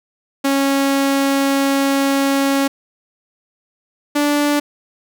sawtooth tone pair in turn, 275.3 / 291.7 Hz, C#4 / D4, -12 / -12 cents, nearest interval minor second, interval 100 cents, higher second, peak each -10 dBFS, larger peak neither, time 0.44-2.68 / 4.15-4.6 s, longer first, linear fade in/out 10 ms, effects none

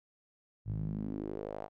sawtooth tone with band-pass filter sweep, 51.91 Hz, G#1, in tune, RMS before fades -38 dBFS, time 0.65-1.69 s, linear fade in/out 50 ms, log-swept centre 110 to 750 Hz, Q 3.3, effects none

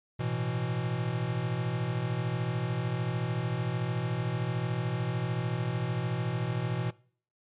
square chord, A suspended second, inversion none, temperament equal, 110 / 123.47 / 164.81 Hz, A2 / B2 / E3, 0 / 0 / 0 cents, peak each -37 / -32 / -36 dBFS, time 0.19-6.91 s, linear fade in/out 10 ms, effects noise-tail reverb RT60 0.5 s tail -22 dB re dry + resampled to 8000 Hz

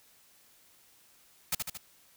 white noise with echo, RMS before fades -29 dBFS, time 1.52-1.55 s, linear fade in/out 5 ms, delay 75 ms, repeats 3, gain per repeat -4 dB, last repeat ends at 1.775 s, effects white hiss -62 dBFS RMS until 2.16 s

